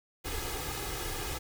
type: noise with comb filter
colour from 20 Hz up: pink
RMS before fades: -36 dBFS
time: 0.24-1.39 s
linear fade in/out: 20 ms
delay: 2.4 ms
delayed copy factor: +0.7
effects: none